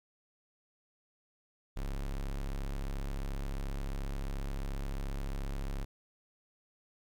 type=tone; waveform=45% pulse; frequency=34.28 Hz; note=C#1; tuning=18 cents flat; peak=-34 dBFS; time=1.76-5.85 s; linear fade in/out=10 ms; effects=12-bit